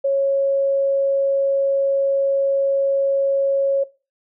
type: tone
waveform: sine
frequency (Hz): 550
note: C#5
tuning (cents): -14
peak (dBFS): -15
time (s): 0.04-3.84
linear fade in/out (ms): 10
effects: noise-tail reverb RT60 0.3 s tail -19 dB re dry